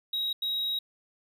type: tone bursts at uneven times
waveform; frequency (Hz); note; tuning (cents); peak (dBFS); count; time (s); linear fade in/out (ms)
triangle; 3815; A#7; +39; -26; 2; 0.13-0.33 / 0.42-0.79; 5
effects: none